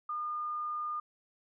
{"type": "tone", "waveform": "sine", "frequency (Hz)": 1215, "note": "D#6", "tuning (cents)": -42, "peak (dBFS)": -33, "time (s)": [0.09, 1], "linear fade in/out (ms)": 5, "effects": []}